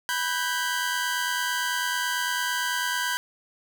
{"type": "tone cluster", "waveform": "sawtooth", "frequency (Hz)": [983, 1520, 1609], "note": ["B5", "F#6", "G6"], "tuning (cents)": [-8, 46, 45], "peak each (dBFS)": -26, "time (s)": [0.09, 3.17], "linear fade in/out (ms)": 0, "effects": []}